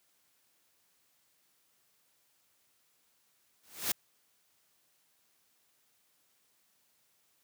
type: noise with exponential growth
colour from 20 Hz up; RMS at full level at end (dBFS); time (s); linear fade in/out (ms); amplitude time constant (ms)
white; -27; 3.63-3.92; 5; 61
effects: white hiss -72 dBFS RMS until 7.43 s + high-pass 80 Hz 12 dB/octave